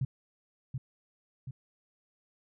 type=tone with echo; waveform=sine; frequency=130.81 Hz; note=C3; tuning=in tune; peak=-27 dBFS; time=0.01-0.05 s; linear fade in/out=5 ms; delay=730 ms; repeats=2; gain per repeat=-5 dB; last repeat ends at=1.51 s; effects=none